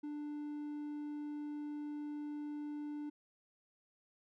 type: tone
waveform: triangle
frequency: 295.6 Hz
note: D4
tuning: 11 cents sharp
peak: -38 dBFS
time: 0.03-3.1 s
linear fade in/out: 10 ms
effects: none